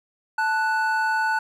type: tone pair together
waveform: triangle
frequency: 880 / 1480 Hz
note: A5 / F#6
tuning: 0 / 0 cents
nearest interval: major sixth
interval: 900 cents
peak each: -21 / -21 dBFS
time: 0.38-1.39 s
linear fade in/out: 5 ms
effects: none